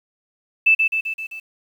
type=tone with echo; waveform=sine; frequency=2637 Hz; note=E7; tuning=in tune; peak=-10 dBFS; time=0.66-0.75 s; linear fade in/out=10 ms; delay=130 ms; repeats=5; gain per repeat=-4 dB; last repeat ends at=1.4 s; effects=8-bit